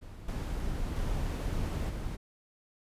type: noise with level steps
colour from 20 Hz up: brown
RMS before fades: -45 / -34 / -32 / -36 dBFS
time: 0.01-2.17 s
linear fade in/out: 20 ms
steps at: 0.28 / 0.96 / 1.89 s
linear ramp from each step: 5 ms
effects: resampled to 32000 Hz